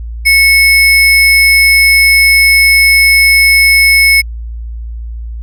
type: tone with sample-and-hold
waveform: sine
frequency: 2200 Hz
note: C#7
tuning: 14 cents flat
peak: -3 dBFS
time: 0.25-4.22 s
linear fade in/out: 20 ms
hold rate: 7350 Hz
effects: added 57 Hz sine -19 dBFS peak until 5.42 s + low-pass 12000 Hz 12 dB/octave